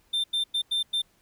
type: tone bursts at uneven times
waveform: triangle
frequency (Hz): 3582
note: A7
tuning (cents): +30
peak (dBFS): -22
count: 5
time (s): 0.13-0.24 / 0.33-0.44 / 0.54-0.62 / 0.71-0.83 / 0.93-1.02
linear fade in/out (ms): 10
effects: pink hiss -65 dBFS RMS until 1.21 s